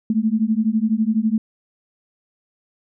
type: beating tone pair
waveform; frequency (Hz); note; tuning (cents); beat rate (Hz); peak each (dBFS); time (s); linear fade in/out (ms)
sine; 213.6 / 225.6; G#3 / A3; +49 / +44; 12; -19; 0.1-1.38; 2
effects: none